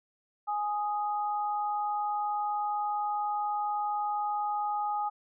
sine tone pair together, 832.1 / 1244.5 Hz, G#5 / D#6, +3 / 0 cents, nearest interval perfect fifth, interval 697 cents, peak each -29 / -35 dBFS, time 0.47-5.1 s, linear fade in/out 20 ms, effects none

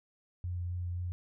sine tone with vibrato, 88.5 Hz, F2, 23 cents sharp, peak -33 dBFS, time 0.44-1.12 s, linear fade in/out 0 ms, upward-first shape triangle, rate 3.8 Hz, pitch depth 17 cents each way, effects none

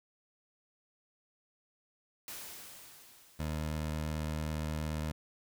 white noise with exponential decay, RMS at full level -43 dBFS, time 2.28-4.58 s, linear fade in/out 0 ms, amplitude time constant 500 ms
20% pulse tone with vibrato, 77.3 Hz, D#2, 11 cents flat, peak -29 dBFS, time 3.39-5.12 s, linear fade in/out 10 ms, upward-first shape square, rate 9.2 Hz, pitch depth 10 cents each way
effects none

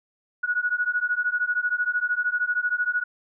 sine beating tone pair, 1455 / 1468 Hz, F#6 / F#6, -29 / -14 cents, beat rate 13 Hz, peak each -25 dBFS, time 0.43-3.04 s, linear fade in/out 10 ms, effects none

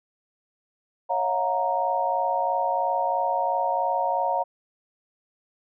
sine chord, F# dominant seventh, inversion second, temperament equal with one note detuned, 554.4 / 659.3 / 722.3 / 932.3 Hz, C#5 / E5 / F#5 / A#5, 0 / 0 / -42 / 0 cents, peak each -29 / -31 / -26 / -25 dBFS, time 1.09-4.44 s, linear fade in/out 20 ms, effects none

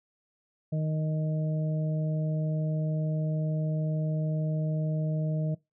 harmonic tone, 155.56 Hz, D#3, in tune, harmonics 1 / 2 / 3 / 4, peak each -26 / -42 / -43 / -38 dBFS, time 0.72-5.55 s, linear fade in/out 10 ms, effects noise-tail reverb RT60 0.2 s tail -22 dB re dry

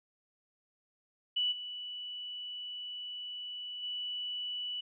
sine tone with level steps, 2960 Hz, F#7, in tune, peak -28 / -39 / -35 dBFS, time 1.36-4.81 s, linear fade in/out 10 ms, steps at 1.51 / 3.82 s, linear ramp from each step 20 ms, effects none

